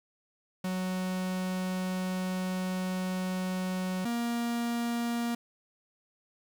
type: tone pair in turn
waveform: 45% pulse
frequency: 185 / 235.8 Hz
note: F#3 / A#3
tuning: 0 / +20 cents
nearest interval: major third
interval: 420 cents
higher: second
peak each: -30 / -29 dBFS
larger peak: second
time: 0.64-4.05 / 4.05-5.35 s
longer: first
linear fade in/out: 5 ms
effects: 10-bit